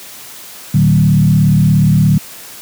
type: tone with frequency modulation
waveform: sine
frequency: 153.1 Hz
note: D#3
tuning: 28 cents flat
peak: -6 dBFS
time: 0.74-2.18 s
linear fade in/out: 5 ms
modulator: 37 Hz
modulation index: 1.2
effects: white hiss -33 dBFS RMS until 2.61 s + high-pass 80 Hz 12 dB/octave